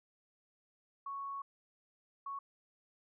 sine tone bursts at uneven times, 1108.7 Hz, C#6, in tune, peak -39 dBFS, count 2, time 1.06-1.42 / 2.26-2.39 s, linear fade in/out 5 ms, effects none

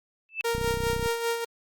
sine tone with exponential growth, 2637 Hz, E7, in tune, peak -22 dBFS, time 0.29-0.41 s, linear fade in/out 0 ms, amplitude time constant 26 ms
sawtooth tone with tremolo, 465 Hz, A#4, 4 cents flat, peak -20 dBFS, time 0.44-1.45 s, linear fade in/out 10 ms, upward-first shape sine, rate 5 Hz, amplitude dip 55%
click train, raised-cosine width 5 ms, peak -20 dBFS, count 17, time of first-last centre 0.55-1.06 s, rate 31.4 Hz
effects Opus 48 kbps

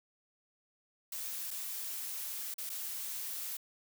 blue noise with dropouts, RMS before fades -40 dBFS, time 1.12-3.57 s, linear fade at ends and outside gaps 5 ms, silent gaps 1.507-1.511 / 2.542-2.581 / 2.694-2.699 s, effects none

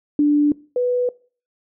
sine tone pair in turn, 293.7 / 493.9 Hz, D4 / B4, 0 / 0 cents, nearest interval major sixth, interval 900 cents, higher second, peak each -12 / -16 dBFS, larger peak first, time 0.19-0.52 / 0.76-1.09 s, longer neither, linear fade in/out 2 ms, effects noise-tail reverb RT60 0.4 s tail -22 dB re dry

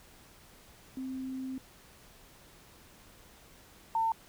sine tone pair in turn, 261.6 / 901 Hz, C4 / A5, 0 / +41 cents, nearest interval octave + major sixth, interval 2141 cents, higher second, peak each -35 / -26 dBFS, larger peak second, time 0.97-1.58 / 3.95-4.12 s, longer first, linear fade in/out 2 ms, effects pink hiss -57 dBFS RMS until 4.28 s

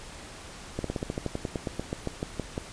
slowing click train, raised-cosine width 2 ms, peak -16 dBFS, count 18, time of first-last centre 0.79-2.579 s, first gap 53 ms, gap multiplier 1.08, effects pink hiss -44 dBFS RMS until 2.72 s + resampled to 22050 Hz

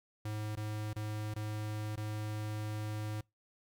square tone with dropouts, 106.7 Hz, G#2, 47 cents sharp, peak -37 dBFS, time 0.25-3.21 s, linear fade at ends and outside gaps 5 ms, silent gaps 0.555-0.571 / 0.932-0.961 / 1.34-1.36 / 1.958-1.974 s, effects noise-tail reverb RT60 0.2 s tail -24 dB re dry

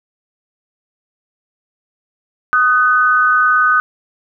sine tone pair together, 1244.5 / 1506.4 Hz, D#6 / F#6, 0 / +31 cents, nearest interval minor third, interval 331 cents, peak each -12 dBFS, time 2.53-3.8 s, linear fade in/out 0 ms, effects none

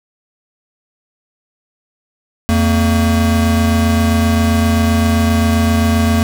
square tone pair together, 84.97 / 227.3 Hz, F2 / A#3, -47 / -43 cents, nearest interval octave + perfect fourth, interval 1704 cents, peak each -14 dBFS, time 2.49-6.23 s, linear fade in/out 0 ms, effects none

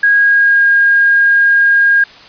sine tone with pitch glide, 1641 to 1622.2 Hz, G#6 to G#6, -21 to -41 cents, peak -6 dBFS, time 0.03-2.04 s, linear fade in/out 5 ms, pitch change -20 cents, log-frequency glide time 0.16-0.65 s, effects white hiss -37 dBFS RMS until 2.28 s + resampled to 11025 Hz

